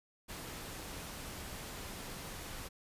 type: noise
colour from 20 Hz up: pink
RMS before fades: -45 dBFS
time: 0.28-2.69 s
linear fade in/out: 20 ms
effects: resampled to 32000 Hz